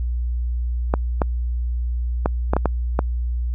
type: clicks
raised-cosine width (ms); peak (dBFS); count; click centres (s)
1; -4; 7; 0.939 / 1.218 / 2.259 / 2.535 / 2.566 / 2.657 / 2.991
effects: added 60 Hz sine -20 dBFS peak until 3.54 s